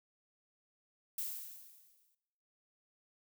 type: noise with exponential decay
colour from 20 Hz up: violet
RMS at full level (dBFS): -37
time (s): 1.18-2.15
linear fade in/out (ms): 5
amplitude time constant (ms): 210
effects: noise-tail reverb RT60 1.0 s tail -19 dB re dry